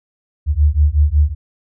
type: beating tone pair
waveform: sine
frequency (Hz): 71.7 / 77.1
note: D2 / D#2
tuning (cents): -41 / -15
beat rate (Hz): 5.4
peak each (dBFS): -13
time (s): 0.46-1.35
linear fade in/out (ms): 50
effects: none